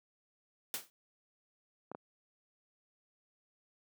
white noise with exponential decay, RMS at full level -34 dBFS, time 0.74-0.9 s, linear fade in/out 0 ms, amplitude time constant 34 ms
clicks, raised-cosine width 1 ms, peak -28 dBFS, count 2, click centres 1.916 / 1.949 s
effects high-pass 200 Hz 12 dB/octave

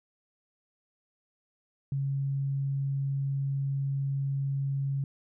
sine tone, 137.8 Hz, C#3, 10 cents flat, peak -27 dBFS, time 1.92-5.04 s, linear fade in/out 2 ms, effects none

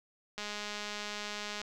click train, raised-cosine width 0.2 ms, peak -22 dBFS, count 258, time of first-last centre 0.38-1.616 s, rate 208 Hz, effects none

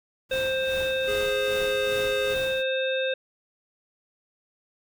pink noise with tremolo, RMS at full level -38 dBFS, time 0.29-2.64 s, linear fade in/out 50 ms, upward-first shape sine, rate 2.5 Hz, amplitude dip 60%
harmonic tone, 525 Hz, C5, 6 cents sharp, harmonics 1 / 3 / 5 / 7, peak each -25 / -32 / -33 / -33 dBFS, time 0.31-3.14 s, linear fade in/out 5 ms
square tone, 415.3 Hz, G#4, in tune, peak -30 dBFS, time 1.07-2.35 s, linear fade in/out 20 ms
effects none

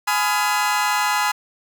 30% pulse chord, F half-diminished seventh, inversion first, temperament just, 838.1 / 1005.8 / 1257.2 / 1396.9 Hz, Ab5 / Cb6 / Eb6 / F6, +16 / +31 / +18 / 0 cents, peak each -19 / -20 / -23 / -24 dBFS, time 0.07-1.32 s, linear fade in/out 10 ms, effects none

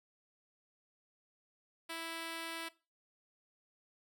5% pulse tone, 329.6 Hz, E4, in tune, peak -29 dBFS, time 1.89-2.69 s, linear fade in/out 10 ms, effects noise-tail reverb RT60 0.3 s tail -19 dB re dry

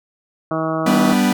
harmonic tone, 160 Hz, D#3, 49 cents sharp, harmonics 1 / 2 / 3 / 4 / 5 / 6 / 7 / 8 / 9, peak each -26 / -23 / -30 / -23 / -31 / -36 / -27 / -28 / -36 dBFS, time 0.51-1.13 s, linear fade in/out 2 ms
45% pulse chord, G major, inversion none, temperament equal, 196 / 246.9 / 293.7 Hz, G3 / B3 / D4, 0 / 0 / 0 cents, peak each -17 / -16 / -22 dBFS, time 0.86-1.33 s, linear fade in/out 5 ms
effects none

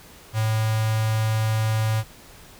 square tone with notch filter, 110 Hz, A2, in tune, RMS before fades -22 dBFS, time 0.33-2.04 s, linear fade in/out 50 ms, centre 340 Hz, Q 1.3, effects pink hiss -47 dBFS RMS until 2.59 s

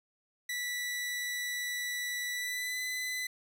sawtooth tone with pitch glide, 1963 to 2007 Hz, B6 to B6, -11 to +27 cents, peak -30 dBFS, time 0.49-3.27 s, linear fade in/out 5 ms, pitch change +38 cents, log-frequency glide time 2.32-2.81 s, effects none

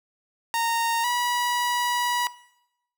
sawtooth tone pair in turn, 924 / 971.8 Hz, A#5 / B5, -16 / -28 cents, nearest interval minor second, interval 88 cents, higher second, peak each -19 dBFS, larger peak neither, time 0.54-1.04 / 1.04-2.27 s, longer second, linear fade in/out 0 ms, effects noise-tail reverb RT60 0.8 s tail -19 dB re dry

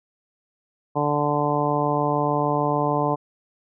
harmonic tone, 146.83 Hz, D3, in tune, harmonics 1 / 2 / 3 / 4 / 5 / 6 / 7, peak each -27 / -27 / -27 / -27 / -27 / -27 / -27 dBFS, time 0.95-3.16 s, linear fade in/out 20 ms, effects none

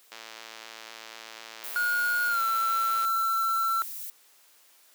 click train, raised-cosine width 0.2 ms, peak -24 dBFS, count 329, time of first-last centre 0.12-3.049 s, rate 112 Hz
violet noise, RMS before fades -38 dBFS, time 1.64-4.1 s, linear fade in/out 0 ms
triangle tone with pitch glide, 1439 to 1342.6 Hz, F#6 to E6, -49 to +31 cents, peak -22 dBFS, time 1.76-3.82 s, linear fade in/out 0 ms, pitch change -120 cents, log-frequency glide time 2.28-2.42 s
effects white hiss -59 dBFS RMS until 4.94 s + high-pass 400 Hz 12 dB/octave

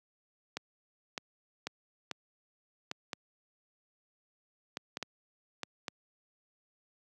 clicks, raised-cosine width 0.2 ms, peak -18 dBFS, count 11, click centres 0.57 / 1.178 / 1.67 / 2.113 / 2.914 / 3.132 / 4.771 / 4.971 / 5.027 / 5.633 / 5.882 s, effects high-pass 150 Hz 12 dB/octave

